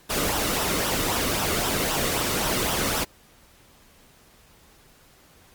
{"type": "noise with flanger", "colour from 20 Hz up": "pink", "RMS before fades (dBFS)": -25, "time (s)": [0.09, 3.05], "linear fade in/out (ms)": 20, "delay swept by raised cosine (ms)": [0.44, 1.26], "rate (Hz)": 3.8, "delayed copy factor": -0.5, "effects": ["pink hiss -55 dBFS RMS until 5.54 s", "Opus 48 kbps"]}